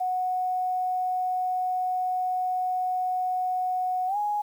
sine tone with pitch glide, 736 to 830.9 Hz, F#5 to G#5, -9 to +1 cents, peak -24 dBFS, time 0-4.42 s, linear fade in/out 10 ms, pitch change +210 cents, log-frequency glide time 4.07-4.17 s, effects 9-bit

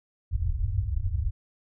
white low-pass noise, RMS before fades -27 dBFS, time 0.31-1.31 s, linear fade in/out 20 ms, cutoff 110 Hz, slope 96 dB/octave, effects none

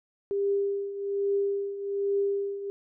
sine tone with tremolo, 399.4 Hz, G4, 32 cents sharp, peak -22 dBFS, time 0.31-2.7 s, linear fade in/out 0 ms, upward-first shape triangle, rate 1.2 Hz, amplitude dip 75%, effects none

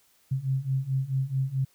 sine beating tone pair, 131 / 135.6 Hz, C3 / C#3, +2 / -38 cents, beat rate 4.6 Hz, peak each -29 / -27 dBFS, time 0.31-1.65 s, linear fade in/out 10 ms, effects white hiss -64 dBFS RMS until 1.74 s

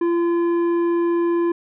sine tone with tanh clipping, 341.9 Hz, F4, 37 cents flat, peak -18 dBFS, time 0.01-1.52 s, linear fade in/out 5 ms, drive 9 dB, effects none

